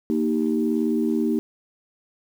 sine chord, Eb major, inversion second, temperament equal, 233.1 / 311.1 / 392 Hz, Bb3 / Eb4 / G4, 0 / 0 / 0 cents, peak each -22 / -23 / -26 dBFS, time 0.1-1.39 s, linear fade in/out 0 ms, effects tanh soft clip ceiling -10 dBFS + 8-bit

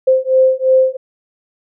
sine beating tone pair, 520 / 522.9 Hz, C5 / C5, -11 / -1 cents, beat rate 2.9 Hz, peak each -12 dBFS, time 0.07-0.97 s, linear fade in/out 10 ms, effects none

